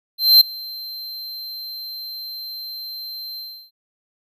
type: tone with ADSR envelope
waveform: square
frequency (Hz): 4123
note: C8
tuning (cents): -26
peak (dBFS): -6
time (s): 0.18-3.71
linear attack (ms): 230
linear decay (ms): 5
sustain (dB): -24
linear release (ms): 330
effects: none